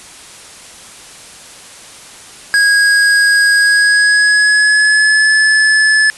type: tone with pitch glide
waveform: square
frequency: 1644 to 1728.7 Hz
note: G#6 to A6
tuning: -18 to -31 cents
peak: -8 dBFS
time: 2.54-6.1 s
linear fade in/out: 0 ms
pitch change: +87 cents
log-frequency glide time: 3.57-5.33 s
effects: white hiss -35 dBFS RMS until 6.17 s + resampled to 24000 Hz

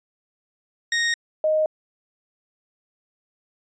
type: tone pair in turn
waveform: sawtooth / sine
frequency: 1863 / 621.7 Hz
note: A#6 / D#5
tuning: -2 / -2 cents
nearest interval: octave + perfect fifth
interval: 1900 cents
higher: first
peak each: -16 / -17 dBFS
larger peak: first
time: 0.92-1.14 / 1.44-1.66 s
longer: neither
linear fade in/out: 2 ms
effects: resampled to 16000 Hz

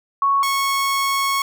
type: tone pair in turn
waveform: sine / sawtooth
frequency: 1108.7 / 1101 Hz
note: C#6 / C#6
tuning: 0 / -12 cents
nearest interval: unison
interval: 12 cents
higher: first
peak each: -14 dBFS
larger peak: neither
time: 0.22-0.43 / 0.43-1.42 s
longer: second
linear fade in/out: 2 ms
effects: none

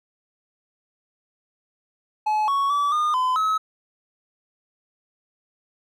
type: tone with pitch steps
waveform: triangle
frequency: 855 / 1112 / 1151 / 1218 / 1017 / 1285 Hz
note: A5 / C#6 / D6 / D#6 / C6 / E6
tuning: -50 / +5 / -35 / -37 / -50 / -45 cents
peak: -17 dBFS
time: 2.26-3.58 s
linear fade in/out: 10 ms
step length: 220 ms
effects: none

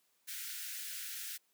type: high-pass noise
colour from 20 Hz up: white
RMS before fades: -43 dBFS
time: 0.27-1.38 s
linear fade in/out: 20 ms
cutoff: 1400 Hz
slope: 96 dB/octave
effects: white hiss -75 dBFS RMS until 1.53 s + high-pass 150 Hz 12 dB/octave

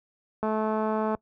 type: click train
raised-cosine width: 1 ms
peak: -15 dBFS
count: 157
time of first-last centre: 0.43-1.149 s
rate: 217 Hz
effects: noise-tail reverb RT60 0.1 s tail -23 dB re dry + high-pass 60 Hz 12 dB/octave

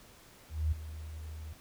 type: tone with ADSR envelope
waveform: sine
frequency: 77.78 Hz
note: D#2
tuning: in tune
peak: -25 dBFS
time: 0.49-1.53 s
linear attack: 230 ms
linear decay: 10 ms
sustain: -15 dB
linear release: 3 ms
effects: pink hiss -57 dBFS RMS until 1.6 s

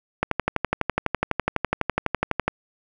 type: click train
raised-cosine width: 0.5 ms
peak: -5 dBFS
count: 28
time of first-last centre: 0.23-2.48 s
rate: 12 Hz
effects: none

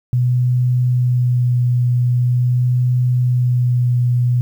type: tone with vibrato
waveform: sine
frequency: 123.7 Hz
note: B2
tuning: 3 cents sharp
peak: -12 dBFS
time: 0.13-4.41 s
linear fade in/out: 0 ms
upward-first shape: sine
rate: 0.44 Hz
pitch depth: 14 cents each way
effects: 8-bit

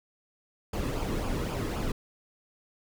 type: noise with flanger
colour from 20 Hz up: brown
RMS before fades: -31 dBFS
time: 0.73-1.92 s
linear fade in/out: 5 ms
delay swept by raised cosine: 0.5 to 1.37 ms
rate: 3.8 Hz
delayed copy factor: -0.55
effects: none

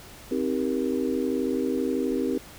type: chord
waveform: sine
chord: C minor seventh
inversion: none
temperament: just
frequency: 261.6 / 314 / 392.4 / 470.9 Hz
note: C4 / Eb4 / G4 / Bb4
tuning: 0 / +16 / +2 / +18 cents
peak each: -27 / -30 / -29 / -31 dBFS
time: 0.31-2.38 s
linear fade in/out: 5 ms
effects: pink hiss -46 dBFS RMS until 2.58 s

